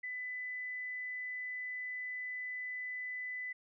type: tone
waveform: sine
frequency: 2000 Hz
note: B6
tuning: 21 cents sharp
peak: -38 dBFS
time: 0.03-3.53 s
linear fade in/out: 10 ms
effects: none